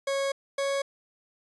40% pulse tone pair in turn, 550 / 553.8 Hz, C#5 / C#5, -14 / -2 cents, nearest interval unison, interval 12 cents, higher second, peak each -25 dBFS, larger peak neither, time 0.07-0.32 / 0.58-0.82 s, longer first, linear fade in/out 5 ms, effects resampled to 22050 Hz

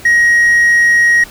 sine tone with hard clipping, 1888 Hz, A#6, 22 cents sharp, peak -7 dBFS, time 0.05-1.24 s, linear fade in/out 5 ms, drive 2 dB, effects pink hiss -35 dBFS RMS until 1.3 s

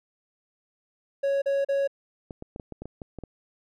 triangle tone bursts, 554.4 Hz, C#5, in tune, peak -20 dBFS, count 3, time 1.23-1.876 s, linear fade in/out 10 ms, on 190 ms, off 38 ms
clicks, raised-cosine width 2 ms, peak -24 dBFS, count 10, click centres 2.308 / 2.424 / 2.561 / 2.598 / 2.723 / 2.82 / 2.856 / 3.018 / 3.187 / 3.237 s
effects none

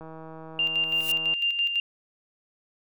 click train, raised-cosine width 1 ms, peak -29 dBFS, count 213, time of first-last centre 0.01-1.335 s, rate 160 Hz
sine tone with tremolo, 2794 Hz, F7, in tune, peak -21 dBFS, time 0.59-1.8 s, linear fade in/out 2 ms, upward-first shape square, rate 6 Hz, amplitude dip 50%
blue noise with exponential growth, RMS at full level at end -30 dBFS, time 0.83-1.12 s, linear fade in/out 5 ms, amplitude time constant 61 ms
effects none

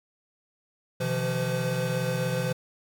square tone cluster, 127.9 / 155.6 / 172.1 / 509 Hz, C3 / D#3 / F3 / C5, -39 / 0 / -25 / -48 cents, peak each -31 / -36 / -32 / -31 dBFS, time 1-2.53 s, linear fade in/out 10 ms, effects none

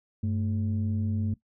sine tone pair together, 98 / 220 Hz, G2 / A3, 0 / 0 cents, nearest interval octave + major second, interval 1400 cents, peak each -26 / -29 dBFS, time 0.23-1.34 s, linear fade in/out 5 ms, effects noise-tail reverb RT60 0.1 s tail -17 dB re dry + tanh soft clip ceiling -20 dBFS

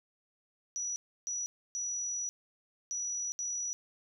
sine tone bursts at uneven times, 5870 Hz, F#8, 15 cents flat, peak -33 dBFS, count 5, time 0.76-0.96 / 1.27-1.46 / 1.75-2.29 / 2.91-3.32 / 3.39-3.73 s, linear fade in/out 0 ms, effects none

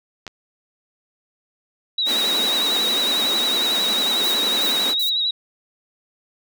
clicks, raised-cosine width 0.2 ms, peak -16 / -19 dBFS, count 2, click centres 0.267 / 0.278 s
sine tone with vibrato, 3845 Hz, B7, 47 cents flat, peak -18 dBFS, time 1.98-5.31 s, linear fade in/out 5 ms, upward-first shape sine, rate 11 Hz, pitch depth 48 cents each way
pink high-pass noise, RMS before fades -27 dBFS, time 2.05-4.95 s, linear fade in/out 50 ms, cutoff 210 Hz, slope 48 dB/octave
violet noise bursts, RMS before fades -29 dBFS, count 3, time 4.23-5.1 s, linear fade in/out 10 ms, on 110 ms, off 270 ms
effects none

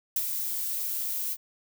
violet noise with ADSR envelope, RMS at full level -25 dBFS, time 0.16-1.37 s, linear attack 4 ms, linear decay 46 ms, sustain -6 dB, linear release 45 ms, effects none

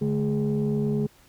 sine tone cluster, 144.7 / 213.5 / 415.1 Hz, D3 / G#3 / G#4, -25 / +48 / -1 cents, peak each -25 / -24 / -27 dBFS, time 0.01-1.07 s, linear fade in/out 10 ms, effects tanh soft clip ceiling -17 dBFS + pink hiss -57 dBFS RMS until 1.28 s

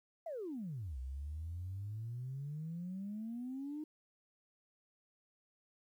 sine exponential two-way sweep, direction down then up, 698.5 to 62.5 to 310.8 Hz, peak -39 dBFS, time 0.26-3.84 s, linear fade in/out 5 ms, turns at 0.98 s, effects tanh soft clip ceiling -35 dBFS + 12-bit

